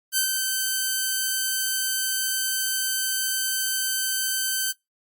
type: tone with ADSR envelope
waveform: 5% pulse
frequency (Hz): 1541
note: G6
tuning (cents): -30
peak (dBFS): -8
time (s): 0.12-4.73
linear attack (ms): 51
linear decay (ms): 100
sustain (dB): -4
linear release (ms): 26
effects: noise-tail reverb RT60 0.2 s tail -25 dB re dry + Opus 32 kbps